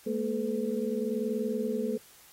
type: tone cluster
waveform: sine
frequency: 213.4 / 234.1 / 431.3 / 501 Hz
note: G#3 / A#3 / A4 / B4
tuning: +47 / +8 / -35 / +25 cents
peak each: -34 / -33 / -32 / -36 dBFS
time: 0.06-1.98 s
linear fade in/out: 10 ms
effects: white hiss -56 dBFS RMS until 2.32 s + AAC 48 kbps